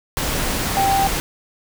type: tone in noise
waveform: sine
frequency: 784 Hz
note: G5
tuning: in tune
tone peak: -15 dBFS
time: 0.77-1.07 s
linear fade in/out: 0 ms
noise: pink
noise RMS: -22 dBFS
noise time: 0.17-1.2 s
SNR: +4 dB
effects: none